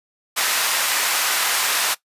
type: high-pass noise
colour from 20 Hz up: pink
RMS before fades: -20 dBFS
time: 0.36-1.95 s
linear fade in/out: 20 ms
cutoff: 1100 Hz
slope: 12 dB/octave
effects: noise-tail reverb RT60 0.1 s tail -18 dB re dry + resampled to 32000 Hz